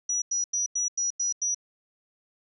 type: tone bursts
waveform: sine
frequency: 5850 Hz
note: F#8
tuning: 21 cents flat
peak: -24 dBFS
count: 7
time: 0.09-1.546 s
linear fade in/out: 5 ms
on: 130 ms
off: 91 ms
effects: none